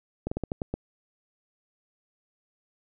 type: slowing click train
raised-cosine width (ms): 2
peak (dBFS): -16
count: 7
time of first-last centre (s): 0.27-0.74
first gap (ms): 45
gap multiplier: 1.22
effects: none